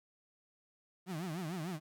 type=tone with vibrato; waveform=35% pulse; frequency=170.4 Hz; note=F3; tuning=42 cents flat; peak=-36 dBFS; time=1.06-1.8 s; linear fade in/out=50 ms; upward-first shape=triangle; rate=6.7 Hz; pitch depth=240 cents each way; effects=12-bit